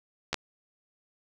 clicks, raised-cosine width 0.2 ms, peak -11 dBFS, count 2, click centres 0.33 / 0.343 s, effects none

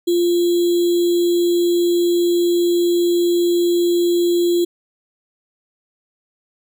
sine tone with sample-and-hold, 347.5 Hz, F4, 9 cents flat, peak -13 dBFS, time 0.07-4.65 s, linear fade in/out 10 ms, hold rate 3675 Hz, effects none

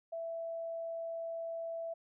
sine tone, 663 Hz, E5, 10 cents sharp, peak -37 dBFS, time 0.12-1.94 s, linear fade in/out 10 ms, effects none

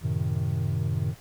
triangle chord, F# diminished seventh, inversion none, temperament equal with one note detuned, 92.5 / 111.28 / 130.81 / 155.56 Hz, F#2 / A2 / C3 / Eb3, 0 / +20 / 0 / 0 cents, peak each -28 dBFS, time 0.01-1.15 s, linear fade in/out 50 ms, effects pink hiss -52 dBFS RMS until 1.2 s

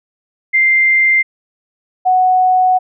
sine tone pair in turn, 2093 / 740 Hz, C7 / F#5, 0 / 0 cents, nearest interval octave + tritone, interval 1800 cents, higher first, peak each -8 dBFS, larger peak neither, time 0.53-1.23 / 2.05-2.79 s, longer second, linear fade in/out 20 ms, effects none

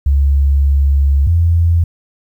sine tone pair in turn, 69.8 / 84.28 Hz, C#2 / E2, +13 / +39 cents, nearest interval minor third, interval 326 cents, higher second, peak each -8 dBFS, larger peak neither, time 0.06-1.27 / 1.27-1.84 s, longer first, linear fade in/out 5 ms, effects 8-bit

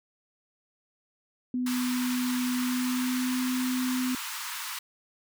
sine tone with pitch glide, 250 to 254.1 Hz, B3 to B3, +21 to +49 cents, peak -26 dBFS, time 1.54-4.15 s, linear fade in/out 2 ms, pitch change +28 cents, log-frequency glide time 2.55-3.38 s
pink high-pass noise, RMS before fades -36 dBFS, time 1.66-4.79 s, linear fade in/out 5 ms, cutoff 900 Hz, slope 96 dB/octave
effects none

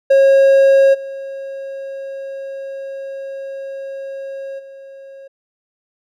triangle tone with level steps, 544 Hz, C#5, 33 cents flat, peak -5 / -23 / -32 dBFS, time 0.1-5.28 s, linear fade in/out 10 ms, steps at 0.93 / 4.58 s, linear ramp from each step 20 ms, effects none

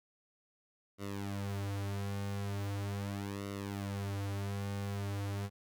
sawtooth tone with flanger, 99.9 Hz, G2, 33 cents sharp, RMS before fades -38 dBFS, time 0.98-5.5 s, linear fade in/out 50 ms, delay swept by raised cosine 1.2 to 7 ms, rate 0.4 Hz, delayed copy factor -0.9, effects none

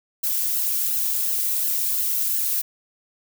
violet noise with flanger, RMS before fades -23 dBFS, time 0.23-2.62 s, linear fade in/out 10 ms, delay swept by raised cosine 0.83 to 2.43 ms, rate 2.8 Hz, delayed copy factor -0.7, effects none

